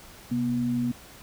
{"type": "tone pair together", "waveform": "sine", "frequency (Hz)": [128.82, 241.7], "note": ["C3", "B3"], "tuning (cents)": [-27, -37], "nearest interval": "major seventh", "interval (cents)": 1090, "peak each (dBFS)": [-32, -24], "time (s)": [0.31, 0.92], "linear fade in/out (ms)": 10, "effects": ["pink hiss -48 dBFS RMS until 1.22 s"]}